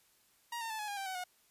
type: tone with pitch steps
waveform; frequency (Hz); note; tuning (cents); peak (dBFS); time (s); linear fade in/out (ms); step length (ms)
sawtooth; 944 / 909.2 / 875.7 / 843.4 / 812.4 / 782.4 / 753.6 / 725.8; A#5 / A#5 / A5 / G#5 / G#5 / G5 / F#5 / F#5; +22 / -43 / -8 / +26 / -38 / -4 / +32 / -34; -34; 0.52-1.24; 5; 90
effects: white hiss -69 dBFS RMS until 1.5 s + resampled to 32000 Hz